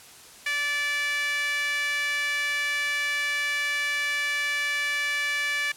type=tone with high-pass filter; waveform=sawtooth; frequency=581 Hz; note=D5; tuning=19 cents flat; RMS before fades=-27 dBFS; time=0.46-5.72 s; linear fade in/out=5 ms; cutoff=2000 Hz; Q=9.1; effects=white hiss -48 dBFS RMS until 5.76 s + low-pass 11000 Hz 12 dB/octave